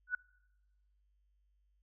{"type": "tone with exponential growth", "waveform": "sine", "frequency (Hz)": 1480, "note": "F#6", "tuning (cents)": 0, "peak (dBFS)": -27, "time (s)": [0.07, 0.15], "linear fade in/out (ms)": 5, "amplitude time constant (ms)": 17, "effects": ["noise-tail reverb RT60 1.0 s tail -25 dB re dry", "added 50 Hz sine -70 dBFS peak until 1.82 s"]}